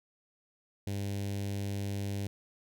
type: tone with notch filter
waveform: sawtooth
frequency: 100 Hz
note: G2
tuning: 35 cents sharp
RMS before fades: -35 dBFS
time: 0.87-2.27 s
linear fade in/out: 0 ms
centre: 1200 Hz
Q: 0.63
effects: none